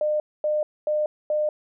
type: tone bursts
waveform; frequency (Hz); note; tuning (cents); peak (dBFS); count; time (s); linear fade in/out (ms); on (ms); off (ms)
sine; 605; D#5; -49; -20; 4; 0.01-1.49; 2; 190; 240
effects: none